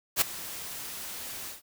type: noise with ADSR envelope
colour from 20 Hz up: white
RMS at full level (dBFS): -21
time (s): 0.16-1.62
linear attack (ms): 55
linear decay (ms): 8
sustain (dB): -18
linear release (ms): 140
effects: none